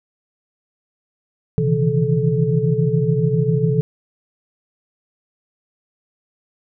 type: tone cluster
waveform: sine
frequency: 126.5 / 139.6 / 159.5 / 166.7 / 433.5 Hz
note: B2 / C#3 / D#3 / E3 / A4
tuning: +42 / +13 / +43 / +20 / -26 cents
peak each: -21 dBFS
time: 1.58-3.81 s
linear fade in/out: 0 ms
effects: none